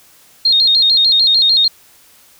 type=tone with vibrato; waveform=sine; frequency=3951 Hz; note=B7; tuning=in tune; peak=-8 dBFS; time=0.45-1.68 s; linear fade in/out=5 ms; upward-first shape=square; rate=6.7 Hz; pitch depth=110 cents each way; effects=white hiss -47 dBFS RMS until 2.39 s